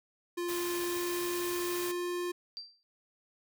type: tone with pitch glide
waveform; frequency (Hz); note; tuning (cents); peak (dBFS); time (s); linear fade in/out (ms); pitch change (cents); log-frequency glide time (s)
square; 349.2 to 353.3; F4 to F4; 0 to +20; -33; 0.37-2.32; 10; +20; 0.68-2.07
type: noise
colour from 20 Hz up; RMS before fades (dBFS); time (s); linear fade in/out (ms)
white; -40; 0.48-1.92; 10
type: tone with exponential decay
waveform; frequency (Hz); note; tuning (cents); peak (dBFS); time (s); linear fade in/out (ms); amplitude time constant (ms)
sine; 4694; D8; -2; -36; 2.57-2.83; 0; 55
effects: none